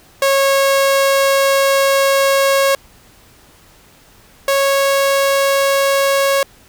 sawtooth tone pair in turn, 548 / 551.1 Hz, C#5 / C#5, -20 / -10 cents, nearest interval unison, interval 10 cents, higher second, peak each -7 / -8 dBFS, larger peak first, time 0.22-2.75 / 4.48-6.43 s, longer first, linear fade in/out 2 ms, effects pink hiss -47 dBFS RMS until 6.68 s

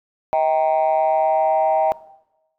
sine chord, Eb major, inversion none, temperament equal with one note detuned, 636.1 / 784 / 932.3 Hz, Eb5 / G5 / Bb5, +38 / 0 / 0 cents, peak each -17 / -17 / -22 dBFS, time 0.33-1.92 s, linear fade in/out 0 ms, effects noise-tail reverb RT60 0.9 s tail -19 dB re dry + tanh soft clip ceiling -10 dBFS

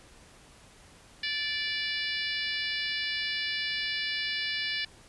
harmonic tone, 583 Hz, D5, 13 cents flat, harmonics 3 / 4 / 5 / 6 / 7 / 8 / 9, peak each -35 / -36 / -37 / -38 / -38 / -39 / -40 dBFS, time 1.23-4.85 s, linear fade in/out 5 ms, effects pink hiss -55 dBFS RMS until 5.08 s + resampled to 24000 Hz

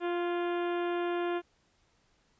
harmonic tone with a mistuned harmonic, 349.2 Hz, F4, in tune, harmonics 1 / 2 / 3 / 4 / 5 / 6 / 7 / 8 / 9 / 10, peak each -30 / -37 / -41 / -43 / -45 / -52 / -49 / -51 / -54 / -55 dBFS, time 0-1.42 s, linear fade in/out 50 ms, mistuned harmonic 5, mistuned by -26 cents, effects pink hiss -70 dBFS RMS until 2.39 s + resampled to 16000 Hz

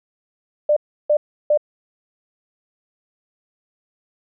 sine tone bursts, 596 Hz, D5, 25 cents sharp, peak -12 dBFS, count 3, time 0.69-1.575 s, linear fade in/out 5 ms, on 75 ms, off 330 ms, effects none

